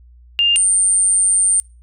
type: tone pair in turn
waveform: sine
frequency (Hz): 2805 / 8905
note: F7 / C#9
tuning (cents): +7 / +7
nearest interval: octave + minor sixth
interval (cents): 2000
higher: second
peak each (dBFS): -11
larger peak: neither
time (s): 0.39-0.56 / 0.56-1.6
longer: second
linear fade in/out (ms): 0
effects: noise-tail reverb RT60 0.3 s tail -25 dB re dry + added 60 Hz sine -42 dBFS peak until 1.82 s